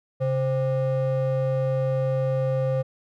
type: ring-modulated tone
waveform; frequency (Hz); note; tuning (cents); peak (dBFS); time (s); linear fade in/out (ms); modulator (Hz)
triangle; 329.6; E4; 0; -16; 0.2-2.83; 20; 195
effects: none